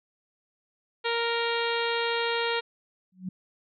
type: harmonic tone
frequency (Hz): 466.2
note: A#4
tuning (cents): 0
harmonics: 1 / 2 / 3 / 4 / 5 / 6 / 7 / 8 / 9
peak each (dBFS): -29 / -32 / -34 / -35 / -36 / -37 / -37 / -38 / -39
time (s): 1.04-2.61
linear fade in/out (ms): 20
type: tone with exponential growth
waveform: sine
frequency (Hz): 185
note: F#3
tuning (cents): 0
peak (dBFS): -27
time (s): 3.12-3.29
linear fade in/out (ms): 5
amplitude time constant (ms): 36
effects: none